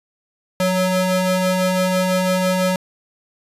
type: ring-modulated tone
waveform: 40% pulse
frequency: 370 Hz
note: F#4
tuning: in tune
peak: -12 dBFS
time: 0.6-2.76 s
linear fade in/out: 2 ms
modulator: 188 Hz
effects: resampled to 32000 Hz